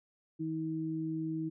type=tone pair together; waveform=sine; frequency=159.5 / 319 Hz; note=D#3 / D#4; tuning=+43 / +43 cents; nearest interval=octave; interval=1200 cents; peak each=-38 / -34 dBFS; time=0.39-1.5 s; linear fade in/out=20 ms; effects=none